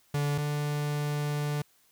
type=tone pair in turn; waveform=45% pulse; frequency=144.9 / 147.18 Hz; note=D3 / D3; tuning=-23 / +4 cents; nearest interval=unison; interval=27 cents; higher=second; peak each=-26 / -28 dBFS; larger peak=first; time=0.14-0.38 / 0.38-1.62 s; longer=second; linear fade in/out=5 ms; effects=white hiss -65 dBFS RMS until 1.91 s